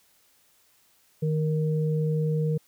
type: tone pair together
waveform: sine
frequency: 155.3 / 467.8 Hz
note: D#3 / A#4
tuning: -3 / +6 cents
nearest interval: octave + perfect fifth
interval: 1909 cents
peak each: -23 / -30 dBFS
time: 1.22-2.58 s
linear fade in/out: 10 ms
effects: white hiss -63 dBFS RMS until 2.67 s